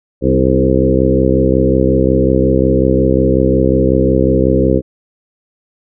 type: harmonic tone with a mistuned harmonic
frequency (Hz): 65.5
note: C2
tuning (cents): +2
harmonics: 1 / 2 / 3 / 4 / 5 / 6 / 7 / 8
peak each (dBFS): -17 / -17 / -17 / -17 / -17 / -17 / -17 / -17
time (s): 0.21-4.82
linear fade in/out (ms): 50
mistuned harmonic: 5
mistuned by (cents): -20
effects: none